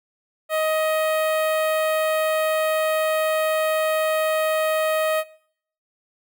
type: tone with notch filter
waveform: sawtooth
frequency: 628 Hz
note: D#5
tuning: 16 cents sharp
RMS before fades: -22 dBFS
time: 0.49-5.24 s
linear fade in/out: 50 ms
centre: 5600 Hz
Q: 0.88
effects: noise-tail reverb RT60 0.6 s tail -20 dB re dry